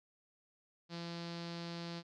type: tone with low-pass filter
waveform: sawtooth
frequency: 170 Hz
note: F3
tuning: 46 cents flat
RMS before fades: -44 dBFS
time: 0.89-2.03 s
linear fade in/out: 50 ms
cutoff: 4500 Hz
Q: 4.2
effects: none